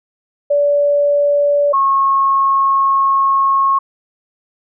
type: tone pair in turn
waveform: sine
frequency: 577 / 1089.9 Hz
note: D5 / C#6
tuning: -31 / -30 cents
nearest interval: major seventh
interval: 1101 cents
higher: second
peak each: -10 dBFS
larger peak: neither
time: 0.5-1.73 / 1.73-3.79 s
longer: second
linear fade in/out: 10 ms
effects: none